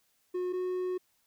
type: tone pair in turn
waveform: triangle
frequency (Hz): 362.1 / 365.7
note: F#4 / F#4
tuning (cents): -37 / -20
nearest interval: unison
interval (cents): 17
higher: second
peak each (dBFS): -28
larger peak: neither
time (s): 0.34-0.53 / 0.53-0.98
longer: second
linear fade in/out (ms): 10
effects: white hiss -72 dBFS RMS until 1.26 s